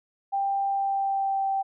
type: tone with pitch glide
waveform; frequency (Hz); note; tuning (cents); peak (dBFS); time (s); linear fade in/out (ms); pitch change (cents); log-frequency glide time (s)
sine; 790 to 779.6; G5 to G5; +13 to -10; -23; 0.32-1.63; 20; -23; 0.68-1.48
effects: none